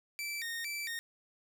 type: tone with vibrato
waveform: sawtooth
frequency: 2073 Hz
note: C7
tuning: 17 cents flat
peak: -33 dBFS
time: 0.19-0.99 s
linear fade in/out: 0 ms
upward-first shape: square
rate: 2.2 Hz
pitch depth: 200 cents each way
effects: none